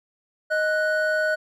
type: tone pair together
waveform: triangle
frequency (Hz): 622.3 / 1480.1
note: D#5 / F#6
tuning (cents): 0 / 0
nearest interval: octave + minor third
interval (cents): 1500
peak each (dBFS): -21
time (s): 0.5-1.36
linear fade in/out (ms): 20
effects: none